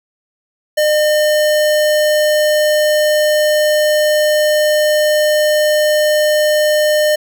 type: tone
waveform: square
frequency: 606 Hz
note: D#5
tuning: 46 cents flat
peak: -11 dBFS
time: 0.77-7.16 s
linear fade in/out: 10 ms
effects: none